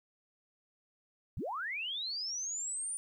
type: linear sweep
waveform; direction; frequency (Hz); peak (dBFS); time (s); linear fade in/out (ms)
sine; up; 50.9 to 9397; -35; 1.37-2.97; 0
effects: 12-bit